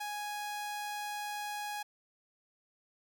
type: tone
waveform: sawtooth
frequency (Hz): 830.6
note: G#5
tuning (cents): 0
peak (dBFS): -33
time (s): 0-1.83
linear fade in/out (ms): 10
effects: none